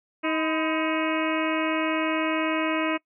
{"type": "harmonic tone with a mistuned harmonic", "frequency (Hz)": 316.1, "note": "D#4", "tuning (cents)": 27, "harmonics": [1, 2, 3, 4, 5, 6, 7, 8, 9], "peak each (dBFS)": [-26, -30, -33, -33, -37, -37, -33, -33, -39], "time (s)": [0.23, 2.98], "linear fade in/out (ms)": 20, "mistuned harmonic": 3, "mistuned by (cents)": 110, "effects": ["noise-tail reverb RT60 0.1 s tail -23 dB re dry"]}